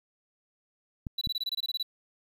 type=clicks; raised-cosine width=5 ms; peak=-22 dBFS; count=2; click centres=1.068 / 1.272 s
type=tone bursts; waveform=triangle; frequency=3951 Hz; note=B7; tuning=in tune; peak=-27 dBFS; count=12; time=1.18-1.829 s; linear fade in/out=5 ms; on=33 ms; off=23 ms
effects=10-bit